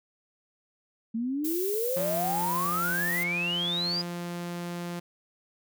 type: exponential sweep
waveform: sine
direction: up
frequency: 220 to 4981 Hz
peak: -27 dBFS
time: 1.14-4.02 s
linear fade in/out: 10 ms
type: noise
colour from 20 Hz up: violet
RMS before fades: -34 dBFS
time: 1.44-3.24 s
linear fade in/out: 10 ms
type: tone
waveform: sawtooth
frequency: 173.9 Hz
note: F3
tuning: 7 cents flat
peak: -29 dBFS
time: 1.96-5 s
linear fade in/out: 10 ms
effects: none